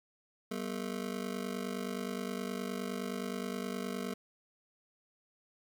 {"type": "ring-modulated tone", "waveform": "25% pulse", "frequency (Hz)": 218, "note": "A3", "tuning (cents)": -16, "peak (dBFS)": -29, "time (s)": [0.51, 4.14], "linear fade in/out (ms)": 2, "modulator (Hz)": 24.8, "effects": ["11-bit"]}